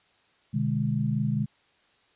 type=chord; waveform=sine; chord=G# diminished; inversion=first; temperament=just; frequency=124.59 / 149.51 / 207.7 Hz; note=B2 / D3 / G#3; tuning=+16 / +31 / 0 cents; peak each=-28 / -28 / -28 dBFS; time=0.53-1.46 s; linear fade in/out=20 ms; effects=white hiss -64 dBFS RMS until 2.15 s + resampled to 8000 Hz